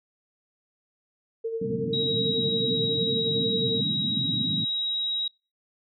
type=tone with tremolo; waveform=sine; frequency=453.7 Hz; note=A#4; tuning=47 cents flat; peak=-25 dBFS; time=1.44-3.81 s; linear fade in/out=10 ms; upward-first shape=sine; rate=11 Hz; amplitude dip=50%
type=band-pass noise; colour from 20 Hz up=white; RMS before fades=-31 dBFS; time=1.61-4.65 s; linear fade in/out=10 ms; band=110 to 270 Hz; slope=48 dB/octave
type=tone; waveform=sine; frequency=3828 Hz; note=A#7; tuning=45 cents sharp; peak=-25 dBFS; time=1.93-5.28 s; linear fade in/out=5 ms
effects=noise-tail reverb RT60 0.3 s tail -26 dB re dry